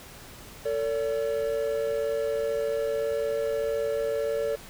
triangle tone pair together, 449.2 / 571 Hz, A4 / D5, +36 / -49 cents, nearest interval major third, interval 415 cents, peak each -26 dBFS, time 0.65-4.56 s, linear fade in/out 10 ms, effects pink hiss -46 dBFS RMS until 4.69 s

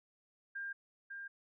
sine tone with echo, 1600 Hz, G6, 35 cents sharp, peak -39 dBFS, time 0.55-0.73 s, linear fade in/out 10 ms, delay 550 ms, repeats 1, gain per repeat -4 dB, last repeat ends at 1.28 s, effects none

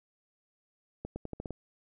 accelerating click train, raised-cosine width 2 ms, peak -24 dBFS, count 7, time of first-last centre 1.05-1.507 s, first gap 110 ms, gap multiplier 0.85, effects none

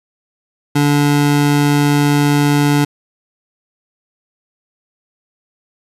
square tone pair together, 145 / 290 Hz, D3 / D4, -22 / -22 cents, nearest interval octave, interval 1200 cents, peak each -14 dBFS, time 0.75-2.85 s, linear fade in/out 10 ms, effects resampled to 32000 Hz

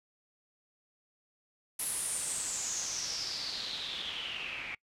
white noise with low-pass filter sweep, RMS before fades -37 dBFS, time 1.79-4.75 s, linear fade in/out 5 ms, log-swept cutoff 11000 to 2300 Hz, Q 6.6, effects noise-tail reverb RT60 0.1 s tail -24 dB re dry

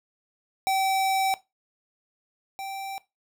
square tone pair in turn, 770 / 779.8 Hz, G5 / G5, -31 / -9 cents, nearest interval unison, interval 22 cents, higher second, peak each -22 / -33 dBFS, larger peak first, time 0.67-1.34 / 2.59-2.98 s, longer first, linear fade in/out 0 ms, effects noise-tail reverb RT60 0.2 s tail -17 dB re dry

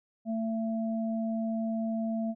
sine tone pair together, 223.9 / 671 Hz, A3 / E5, +30 / +31 cents, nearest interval octave + perfect fifth, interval 1901 cents, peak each -29 / -36 dBFS, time 0.25-2.35 s, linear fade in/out 50 ms, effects none

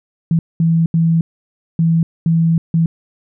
sine tone bursts at uneven times, 164.81 Hz, E3, in tune, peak -10 dBFS, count 6, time 0.31-0.39 / 0.6-0.86 / 0.94-1.21 / 1.79-2.03 / 2.26-2.58 / 2.74-2.86 s, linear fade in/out 2 ms, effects none

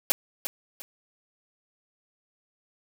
white noise with echo, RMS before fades -21 dBFS, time 0.1-0.12 s, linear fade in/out 0 ms, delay 350 ms, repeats 2, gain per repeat -10 dB, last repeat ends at 0.82 s, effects none

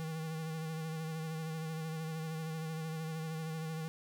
square tone with vibrato, 159.7 Hz, D#3, 45 cents sharp, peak -38 dBFS, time 0-3.88 s, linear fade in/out 0 ms, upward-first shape sine, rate 13 Hz, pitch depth 31 cents each way, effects none

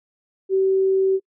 sine tone, 383.3 Hz, G4, 39 cents flat, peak -15 dBFS, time 0.49-1.2 s, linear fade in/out 50 ms, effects noise-tail reverb RT60 0.1 s tail -26 dB re dry

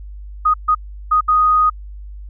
sine tone bursts at uneven times, 1244.5 Hz, D#6, in tune, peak -10 dBFS, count 4, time 0.45-0.54 / 0.68-0.75 / 1.11-1.21 / 1.28-1.7 s, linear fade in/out 10 ms, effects added 50 Hz sine -30 dBFS peak until 2.29 s

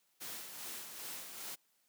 white noise with tremolo, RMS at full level -44 dBFS, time 0.2-1.56 s, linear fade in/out 20 ms, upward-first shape sine, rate 2.5 Hz, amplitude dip 45%, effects white hiss -75 dBFS RMS until 1.88 s + high-pass 150 Hz 12 dB/octave

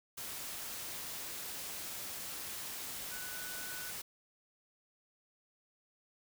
sine tone in noise, 1487 Hz, F#6, 8 cents sharp, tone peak -47 dBFS, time 3.11-3.91 s, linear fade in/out 10 ms, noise white, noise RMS -43 dBFS, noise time 0.17-4.02 s, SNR -7 dB, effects none

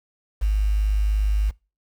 sine tone with quantisation, 51.6 Hz, G#1, 10 cents flat, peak -17 dBFS, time 0.41-1.51 s, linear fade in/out 20 ms, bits 7, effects noise-tail reverb RT60 0.3 s tail -24 dB re dry

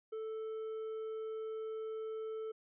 triangle tone with hard clipping, 440 Hz, A4, in tune, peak -40 dBFS, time 0.12-2.52 s, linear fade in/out 10 ms, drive 7 dB, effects resampled to 8000 Hz

